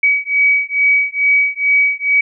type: beating tone pair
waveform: sine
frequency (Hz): 2269 / 2271.3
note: C#7 / C#7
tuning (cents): +40 / +42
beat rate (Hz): 2.3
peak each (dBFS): -14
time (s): 0.03-2.21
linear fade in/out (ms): 5
effects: none